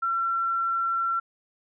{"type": "tone", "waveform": "sine", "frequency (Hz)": 1356, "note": "E6", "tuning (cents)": 49, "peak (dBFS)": -23, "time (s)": [0.02, 1.2], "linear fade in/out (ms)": 10, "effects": []}